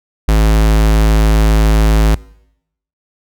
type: tone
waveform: square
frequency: 53.7 Hz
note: A1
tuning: 41 cents flat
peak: -8 dBFS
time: 0.28-2.15 s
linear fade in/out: 5 ms
effects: noise-tail reverb RT60 0.8 s tail -23 dB re dry